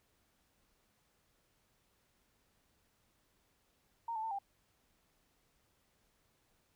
sine tone with pitch steps, 925 / 876 / 896 / 795 Hz, A#5 / A5 / A5 / G5, -14 / -8 / +31 / +24 cents, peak -36 dBFS, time 4.08-4.388 s, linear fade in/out 5 ms, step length 77 ms, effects pink hiss -75 dBFS RMS until 6.75 s

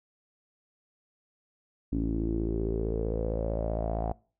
sawtooth tone with low-pass filter sweep, 55.4 Hz, A1, 13 cents sharp, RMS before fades -30 dBFS, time 1.92-4.12 s, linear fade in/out 0 ms, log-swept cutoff 280 to 730 Hz, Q 7, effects noise-tail reverb RT60 0.4 s tail -24 dB re dry

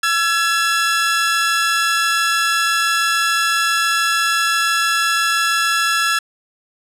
sawtooth tone pair together, 1342.8 / 1690 Hz, E6 / G#6, +32 / +30 cents, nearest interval major third, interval 398 cents, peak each -14 dBFS, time 0.03-6.19 s, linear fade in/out 5 ms, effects low-pass 11000 Hz 12 dB/octave

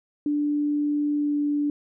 sine tone with pitch glide, 293.7 to 292 Hz, D4 to D4, 0 to -10 cents, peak -21 dBFS, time 0.26-1.7 s, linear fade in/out 2 ms, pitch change -10 cents, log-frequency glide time 1.15-1.36 s, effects none

